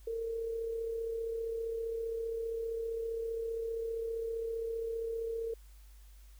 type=tone with amplitude modulation; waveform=sine; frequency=455.8 Hz; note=A#4; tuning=39 cents flat; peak=-32 dBFS; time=0.07-5.54 s; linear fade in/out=5 ms; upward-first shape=sine; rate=35.2 Hz; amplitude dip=40%; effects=added 50 Hz sine -52 dBFS peak until 6.39 s + white hiss -66 dBFS RMS until 6.39 s